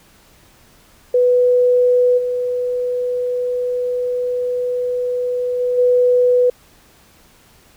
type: tone with level steps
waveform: sine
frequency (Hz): 494.8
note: B4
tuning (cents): +3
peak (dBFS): -10 / -17 / -15 / -10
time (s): 1.14-6.5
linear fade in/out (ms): 5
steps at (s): 2.17 / 5.59 / 5.77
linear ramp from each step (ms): 20
effects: pink hiss -50 dBFS RMS until 7.76 s